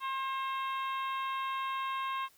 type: harmonic tone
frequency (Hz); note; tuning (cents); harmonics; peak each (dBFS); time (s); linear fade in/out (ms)
534; C5; +35; 2 / 3 / 4 / 5 / 6 / 7; -33 / -45 / -46 / -45 / -48 / -49; 0-2.29; 50
effects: white hiss -64 dBFS RMS until 2.37 s